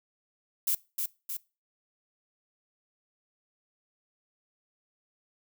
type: noise with echo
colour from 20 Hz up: violet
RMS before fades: -27 dBFS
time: 0.67-0.75 s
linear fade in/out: 5 ms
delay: 310 ms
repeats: 2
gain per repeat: -4 dB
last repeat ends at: 1.37 s
effects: noise-tail reverb RT60 0.3 s tail -22 dB re dry